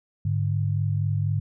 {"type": "tone pair together", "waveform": "sine", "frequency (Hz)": [102.73, 146.83], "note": ["G#2", "D3"], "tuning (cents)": [-18, 0], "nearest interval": "tritone", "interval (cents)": 618, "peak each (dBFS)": [-23, -26], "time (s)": [0.25, 1.4], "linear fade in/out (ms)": 5, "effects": []}